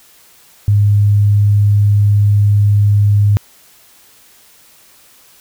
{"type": "tone", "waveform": "sine", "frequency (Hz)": 102.7, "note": "G#2", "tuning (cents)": -19, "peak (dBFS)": -7, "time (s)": [0.68, 3.37], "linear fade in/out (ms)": 0, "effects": ["white hiss -46 dBFS RMS until 5.4 s"]}